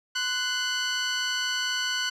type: tone pair together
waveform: 15% pulse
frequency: 1032 / 1485.8 Hz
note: C6 / F#6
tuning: -24 / +7 cents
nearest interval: tritone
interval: 631 cents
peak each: -29 / -19 dBFS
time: 0.15-2.1 s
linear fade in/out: 10 ms
effects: low-pass 7000 Hz 12 dB/octave